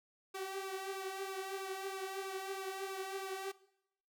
sawtooth tone with flanger, 385.2 Hz, G4, 30 cents flat, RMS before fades -42 dBFS, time 0.34-3.52 s, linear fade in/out 10 ms, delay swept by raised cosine 0.77 to 4.17 ms, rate 3.1 Hz, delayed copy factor +0.6, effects noise-tail reverb RT60 0.8 s tail -20 dB re dry

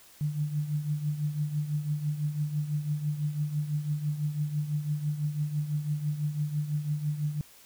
sine tone with tremolo, 149.1 Hz, D3, 27 cents sharp, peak -24 dBFS, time 0.21-7.41 s, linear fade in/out 0 ms, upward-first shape triangle, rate 6 Hz, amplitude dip 75%, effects white hiss -55 dBFS RMS until 7.65 s

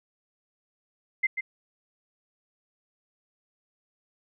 sine tone with echo, 2079 Hz, C7, 12 cents flat, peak -20 dBFS, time 1.23-1.27 s, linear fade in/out 10 ms, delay 140 ms, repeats 1, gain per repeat -7 dB, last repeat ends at 1.41 s, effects none

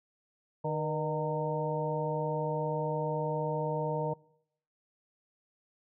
harmonic tone with a mistuned harmonic, 152.9 Hz, D#3, 30 cents flat, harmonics 1 / 2 / 3 / 4 / 5 / 6, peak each -34 / -43 / -35 / -36 / -46 / -36 dBFS, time 0.64-4.14 s, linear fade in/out 10 ms, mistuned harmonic 3, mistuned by +59 cents, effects noise-tail reverb RT60 0.7 s tail -23 dB re dry

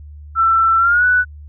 sine tone with pitch glide, 1338 to 1484.6 Hz, E6 to F#6, +25 to +5 cents, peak -10 dBFS, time 0.35-1.25 s, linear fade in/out 50 ms, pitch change +180 cents, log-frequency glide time 0.78-1.05 s, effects added 74 Hz sine -33 dBFS peak until 1.48 s

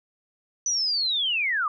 sine linear sweep, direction down, 6020 to 1143 Hz, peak -22 dBFS, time 0.66-1.68 s, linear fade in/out 2 ms, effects none

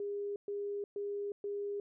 sine tone bursts, 406.2 Hz, G#4, 38 cents flat, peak -35 dBFS, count 4, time 0-1.8 s, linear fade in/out 2 ms, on 360 ms, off 120 ms, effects none

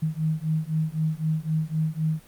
sine beating tone pair, 155.56 / 159.46 Hz, D#3 / D#3, 0 / +43 cents, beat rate 3.9 Hz, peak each -26 dBFS, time 0.02-2.21 s, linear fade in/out 10 ms, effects pink hiss -53 dBFS RMS until 2.27 s + Opus 32 kbps

